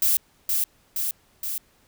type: noise with echo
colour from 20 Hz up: violet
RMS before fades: -20 dBFS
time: 0.02-0.17 s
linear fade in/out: 2 ms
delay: 470 ms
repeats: 3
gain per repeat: -3 dB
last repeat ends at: 1.58 s
effects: pink hiss -61 dBFS RMS until 1.87 s